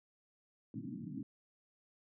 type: band-pass noise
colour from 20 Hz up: white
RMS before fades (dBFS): -44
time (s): 0.74-1.23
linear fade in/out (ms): 2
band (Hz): 110 to 310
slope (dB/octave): 96
effects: none